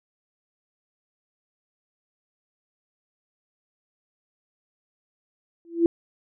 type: tone with exponential growth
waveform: sine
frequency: 337 Hz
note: E4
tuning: 38 cents sharp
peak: -11 dBFS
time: 5.65-5.86 s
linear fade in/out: 1 ms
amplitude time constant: 44 ms
effects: none